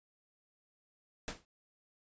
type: noise with exponential decay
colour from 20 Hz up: pink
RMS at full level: -36 dBFS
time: 1.28-1.45 s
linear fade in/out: 0 ms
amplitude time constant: 35 ms
effects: resampled to 16000 Hz